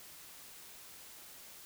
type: silence
effects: white hiss -53 dBFS RMS until 1.65 s

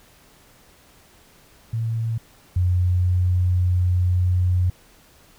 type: tone pair in turn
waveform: sine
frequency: 113.5 / 90.09 Hz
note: A#2 / F#2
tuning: -46 / -46 cents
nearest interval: major third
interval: 400 cents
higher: first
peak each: -21 / -16 dBFS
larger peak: second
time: 1.73-2.18 / 2.56-4.7 s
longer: second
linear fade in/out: 5 ms
effects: pink hiss -53 dBFS RMS until 5.38 s

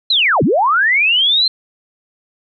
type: linear two-way sweep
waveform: sine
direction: down then up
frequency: 4186 to 116 to 4186 Hz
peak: -10 dBFS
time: 0.1-1.48 s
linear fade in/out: 5 ms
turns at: 0.43 s
effects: none

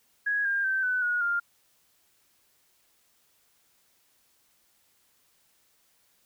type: tone with pitch steps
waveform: sine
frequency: 1661.2 / 1605.5 / 1551.7 / 1499.8 / 1449.5 / 1400.9 Hz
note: G#6 / G6 / G6 / F#6 / F#6 / F6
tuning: 0 / +41 / -18 / +23 / -36 / +5 cents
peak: -24 dBFS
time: 0.26-1.4 s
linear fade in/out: 10 ms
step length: 190 ms
effects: white hiss -67 dBFS RMS until 6.25 s

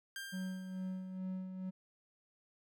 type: tone with exponential decay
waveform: sawtooth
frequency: 1591 Hz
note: G6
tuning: 25 cents sharp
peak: -37 dBFS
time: 0.16-1.18 s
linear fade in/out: 1 ms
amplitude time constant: 220 ms
type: tone with tremolo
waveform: triangle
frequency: 186.6 Hz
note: F#3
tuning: 15 cents sharp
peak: -35 dBFS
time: 0.32-1.71 s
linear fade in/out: 20 ms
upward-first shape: sine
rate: 2.3 Hz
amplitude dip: 50%
effects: none

